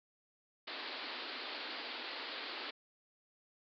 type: band-pass noise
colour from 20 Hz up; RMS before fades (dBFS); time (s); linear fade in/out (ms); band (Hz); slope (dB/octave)
white; -44; 0.67-2.71; 10; 240 to 4700; 96
effects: none